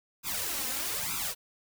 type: noise with flanger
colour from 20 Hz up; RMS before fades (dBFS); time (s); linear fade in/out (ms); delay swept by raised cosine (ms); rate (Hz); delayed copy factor
white; -33; 0.23-1.35; 50; 0.8 to 3.9; 1.1; +1
effects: none